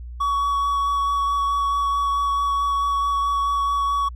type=tone with vibrato; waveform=triangle; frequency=1126 Hz; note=C#6; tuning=27 cents sharp; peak=-17 dBFS; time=0.2-4.09 s; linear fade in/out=10 ms; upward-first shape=sine; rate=4.6 Hz; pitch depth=10 cents each way; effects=added 60 Hz sine -32 dBFS peak until 4.15 s